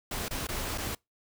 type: noise with dropouts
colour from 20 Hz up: pink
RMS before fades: -34 dBFS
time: 0.11-0.95 s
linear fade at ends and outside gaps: 5 ms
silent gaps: 0.284-0.308 / 0.471-0.487 / 0.778-0.781 s
effects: noise-tail reverb RT60 0.2 s tail -26 dB re dry